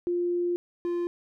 sine / triangle tone pair in turn, 350.5 / 347.7 Hz, F4 / F4, +6 / -8 cents, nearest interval unison, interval 14 cents, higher first, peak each -24 dBFS, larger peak neither, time 0.07-0.56 / 0.85-1.07 s, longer first, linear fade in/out 0 ms, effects none

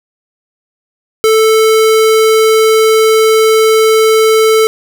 square tone, 440 Hz, A4, in tune, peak -6 dBFS, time 1.24-4.67 s, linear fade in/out 0 ms, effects none

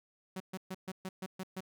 sawtooth tone bursts, 187.6 Hz, F#3, 24 cents sharp, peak -34 dBFS, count 8, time 0.36-1.606 s, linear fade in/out 5 ms, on 42 ms, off 130 ms, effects none

